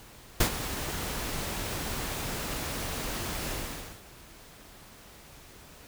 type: noise with ADSR envelope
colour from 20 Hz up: pink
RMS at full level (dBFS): -22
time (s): 0.4-4.03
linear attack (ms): 6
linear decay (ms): 86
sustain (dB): -12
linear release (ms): 520
effects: pink hiss -51 dBFS RMS until 5.87 s